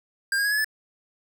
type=tone with pitch steps; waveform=square; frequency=1600 / 1632.7 / 1666 / 1700 / 1734.8 Hz; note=G6 / G#6 / G#6 / G#6 / A6; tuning=+35 / -30 / +5 / +40 / -25 cents; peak=-22 dBFS; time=0.32-0.645 s; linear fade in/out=2 ms; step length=65 ms; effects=none